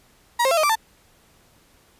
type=tone with pitch steps; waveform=35% pulse; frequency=953 / 531 / 676 / 623 / 1171 / 888 Hz; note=A#5 / C5 / E5 / D#5 / D6 / A5; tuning=+38 / +25 / +43 / +2 / -5 / +16 cents; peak=-15 dBFS; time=0.39-0.756 s; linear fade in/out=10 ms; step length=61 ms; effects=pink hiss -57 dBFS RMS until 1.99 s + resampled to 32000 Hz